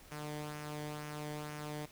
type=tone with flanger; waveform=sawtooth; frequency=150 Hz; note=D3; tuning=37 cents sharp; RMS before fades=-43 dBFS; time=0.11-1.86 s; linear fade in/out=10 ms; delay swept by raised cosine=0.24 to 0.78 ms; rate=2.1 Hz; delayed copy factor=-0.5; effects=pink hiss -58 dBFS RMS until 1.91 s